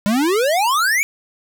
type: exponential sweep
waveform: square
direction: up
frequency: 196 to 2357 Hz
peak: -15 dBFS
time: 0.06-1.03 s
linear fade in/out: 0 ms
effects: none